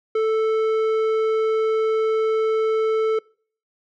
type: tone with low-pass filter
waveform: square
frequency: 440 Hz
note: A4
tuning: in tune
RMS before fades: -20 dBFS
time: 0.15-3.19 s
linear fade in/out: 5 ms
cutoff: 1700 Hz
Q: 0.54
effects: noise-tail reverb RT60 0.5 s tail -26 dB re dry